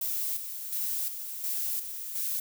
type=noise with tremolo; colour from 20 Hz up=violet; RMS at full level=-31 dBFS; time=0.01-2.4 s; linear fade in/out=5 ms; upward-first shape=square; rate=1.4 Hz; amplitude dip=55%; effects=none